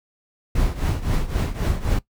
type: noise with tremolo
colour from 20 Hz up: brown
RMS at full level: -18 dBFS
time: 0.55-1.99 s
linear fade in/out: 5 ms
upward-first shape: triangle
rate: 3.8 Hz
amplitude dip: 85%
effects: noise-tail reverb RT60 0.1 s tail -18 dB re dry